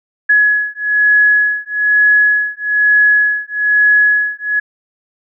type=beating tone pair; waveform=sine; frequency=1687 / 1688.1 Hz; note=G#6 / G#6; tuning=+27 / +28 cents; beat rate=1.1 Hz; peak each=-12 dBFS; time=0.29-4.6 s; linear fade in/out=10 ms; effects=none